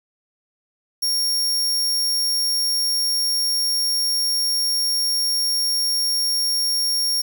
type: tone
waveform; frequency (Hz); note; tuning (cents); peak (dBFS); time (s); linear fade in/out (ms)
sawtooth; 5550; F8; -12; -16; 1.02-7.22; 10
effects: 7-bit